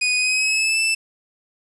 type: tone with pitch glide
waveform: sawtooth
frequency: 2482 to 2645 Hz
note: D#7 to E7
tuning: -5 to +5 cents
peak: -14 dBFS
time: 0.01-0.95 s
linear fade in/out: 10 ms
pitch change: +110 cents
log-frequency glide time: 0.16-0.79 s
effects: resampled to 24000 Hz + 8-bit